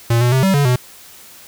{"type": "tone with pitch steps", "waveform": "square", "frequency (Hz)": [116.9, 121.9, 131.5, 192.4, 142.7, 125.1], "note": ["A#2", "B2", "C3", "G3", "D3", "B2"], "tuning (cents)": [5, -22, 9, -32, -49, 23], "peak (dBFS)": -12, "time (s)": [0.1, 0.76], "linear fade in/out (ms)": 5, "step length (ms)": 110, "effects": ["white hiss -41 dBFS RMS until 1.47 s"]}